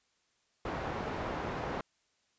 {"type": "low-pass noise", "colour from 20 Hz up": "white", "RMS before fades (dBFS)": -37, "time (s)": [0.65, 1.81], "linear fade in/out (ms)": 2, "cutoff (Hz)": 970, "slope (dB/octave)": 12, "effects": ["white hiss -74 dBFS RMS until 2.38 s", "resampled to 16000 Hz"]}